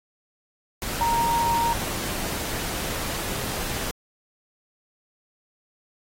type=tone in noise; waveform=sine; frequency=932.3 Hz; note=A#5; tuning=in tune; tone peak=-20 dBFS; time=1.01-1.73 s; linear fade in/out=0 ms; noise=pink; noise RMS=-30 dBFS; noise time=0.82-3.91 s; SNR=+7 dB; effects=AAC 48 kbps